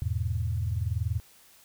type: chord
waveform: sine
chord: E major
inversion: none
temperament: equal with one note detuned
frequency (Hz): 82.41 / 103.41 / 123.47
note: E2 / G#2 / B2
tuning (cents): 0 / -7 / 0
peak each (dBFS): -30 / -30 / -33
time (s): 0.02-1.2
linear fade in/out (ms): 0
effects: white hiss -57 dBFS RMS until 1.64 s